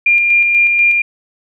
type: tone with tremolo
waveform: sine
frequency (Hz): 2400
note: D7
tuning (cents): +37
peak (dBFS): -7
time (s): 0.06-1.02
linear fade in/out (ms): 5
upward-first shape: square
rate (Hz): 4.1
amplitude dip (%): 30
effects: none